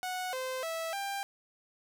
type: tone with pitch steps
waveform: sawtooth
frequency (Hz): 736 / 517 / 654 / 794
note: F#5 / C5 / E5 / G5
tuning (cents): -9 / -21 / -14 / +22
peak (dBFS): -30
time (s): 0.03-1.23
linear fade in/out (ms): 0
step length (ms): 300
effects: none